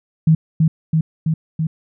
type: tone with echo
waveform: sine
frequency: 159.3 Hz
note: D#3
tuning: 41 cents sharp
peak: -8 dBFS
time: 0.27-0.35 s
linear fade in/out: 5 ms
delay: 330 ms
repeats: 4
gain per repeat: -2 dB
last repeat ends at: 1.67 s
effects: none